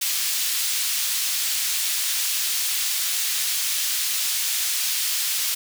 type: high-pass noise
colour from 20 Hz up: pink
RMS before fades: -24 dBFS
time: 0.01-5.55 s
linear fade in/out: 10 ms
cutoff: 3400 Hz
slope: 12 dB/octave
effects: none